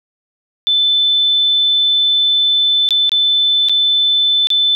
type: tone with dropouts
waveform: sine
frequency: 3520 Hz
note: A7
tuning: in tune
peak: -10 dBFS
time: 0.67-4.75 s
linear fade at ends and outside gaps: 0 ms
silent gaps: 2.889-2.907 / 3.094-3.118 / 3.686-3.695 / 4.471-4.503 s
effects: none